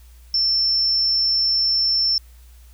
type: tone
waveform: sine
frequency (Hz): 5370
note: E8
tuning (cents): +31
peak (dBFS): -16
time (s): 0.34-2.18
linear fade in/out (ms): 2
effects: added 60 Hz sine -43 dBFS peak until 2.73 s + white hiss -56 dBFS RMS until 2.73 s